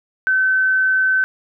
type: tone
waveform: sine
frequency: 1529 Hz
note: G6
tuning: 44 cents flat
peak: -13 dBFS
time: 0.27-1.24 s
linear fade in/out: 0 ms
effects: none